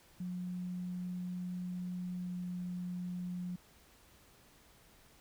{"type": "tone with pitch glide", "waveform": "sine", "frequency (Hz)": [180, 178.96], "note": ["F#3", "F3"], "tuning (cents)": [-47, 43], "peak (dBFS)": -37, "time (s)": [0.2, 3.56], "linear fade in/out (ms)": 5, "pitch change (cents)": -10, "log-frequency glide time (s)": [2.14, 2.44], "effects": ["pink hiss -63 dBFS RMS until 5.2 s"]}